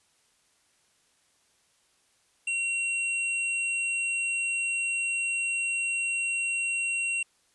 square tone, 2740 Hz, F7, 34 cents flat, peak -27 dBFS, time 2.47-7.23 s, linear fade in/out 5 ms, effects white hiss -67 dBFS RMS until 7.54 s + resampled to 24000 Hz

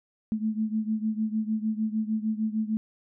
sine beating tone pair, 215.9 / 222.5 Hz, A3 / A3, -33 / +20 cents, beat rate 6.6 Hz, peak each -27 / -30 dBFS, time 0.32-2.77 s, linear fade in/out 0 ms, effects none

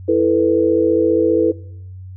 sine chord, E suspended fourth, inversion none, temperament just, 329.6 / 439.5 / 494.4 Hz, E4 / A4 / B4, 0 / -2 / +2 cents, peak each -16 dBFS, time 0.08-1.52 s, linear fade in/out 10 ms, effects noise-tail reverb RT60 0.7 s tail -21 dB re dry + added 93 Hz sine -31 dBFS peak until 2.16 s

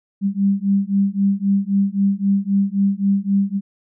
sine beating tone pair, 196 / 199.8 Hz, G3 / G3, 0 / +33 cents, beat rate 3.8 Hz, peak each -18 dBFS, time 0.21-3.61 s, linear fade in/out 50 ms, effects none

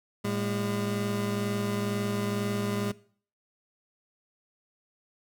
25% pulse tone pair together, 112.5 / 202.9 Hz, A2 / G#3, +39 / -40 cents, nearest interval minor seventh, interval 1021 cents, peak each -29 / -26 dBFS, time 0.24-2.92 s, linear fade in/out 10 ms, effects noise-tail reverb RT60 0.5 s tail -20 dB re dry

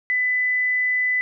sine tone, 2000 Hz, B6, 21 cents sharp, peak -18 dBFS, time 0.1-1.21 s, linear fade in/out 0 ms, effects none

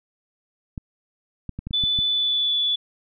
clicks, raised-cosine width 5 ms, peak -18 dBFS, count 7, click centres 0.778 / 1.493 / 1.59 / 1.67 / 1.709 / 1.838 / 1.989 s
sine tone with pitch glide, 3489 to 3447 Hz, A7 to A7, -15 to -36 cents, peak -19 dBFS, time 1.73-2.76 s, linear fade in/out 10 ms, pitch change -21 cents, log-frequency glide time 2.1-2.59 s
effects none

